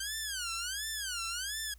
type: tone with vibrato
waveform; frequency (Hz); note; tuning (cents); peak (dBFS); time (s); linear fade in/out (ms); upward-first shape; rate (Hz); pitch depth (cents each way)
10% pulse; 1544; G6; -27; -26; 0-1.74; 5; sine; 1.4; 240
effects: added 57 Hz sine -52 dBFS peak until 1.78 s + white hiss -67 dBFS RMS until 1.78 s